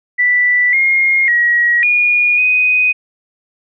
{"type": "tone with pitch steps", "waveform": "sine", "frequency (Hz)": [1972, 2138, 1906, 2441, 2497], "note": ["B6", "C7", "A#6", "D#7", "D#7"], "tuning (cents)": [-3, 37, 38, -34, 6], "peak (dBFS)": -9, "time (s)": [0.18, 2.93], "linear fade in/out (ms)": 20, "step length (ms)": 550, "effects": []}